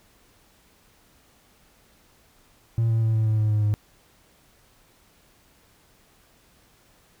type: tone with pitch steps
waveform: triangle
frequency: 114.5 / 113.05 / 111.63 / 110.22 / 108.83 / 107.45 / 106.09 / 104.75 Hz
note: A#2 / A2 / A2 / A2 / A2 / A2 / G#2 / G#2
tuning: -31 / +47 / +25 / +3 / -19 / -41 / +37 / +15 cents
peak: -16 dBFS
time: 2.78-3.74 s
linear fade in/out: 0 ms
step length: 120 ms
effects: tanh soft clip ceiling -13 dBFS + pink hiss -59 dBFS RMS until 7.2 s